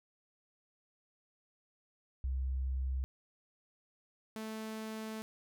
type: tone pair in turn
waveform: sine / sawtooth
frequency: 65.41 / 219.2 Hz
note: C2 / A3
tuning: 0 / -6 cents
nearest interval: octave + major sixth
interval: 2094 cents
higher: second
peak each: -32 / -36 dBFS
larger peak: first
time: 2.24-3.04 / 4.36-5.22 s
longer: second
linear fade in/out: 0 ms
effects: none